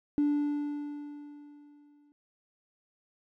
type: tone with exponential decay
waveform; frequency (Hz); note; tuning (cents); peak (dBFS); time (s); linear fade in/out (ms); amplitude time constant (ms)
triangle; 292; D4; -10; -19; 0.18-2.12; 0; 420
effects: tanh soft clip ceiling -20 dBFS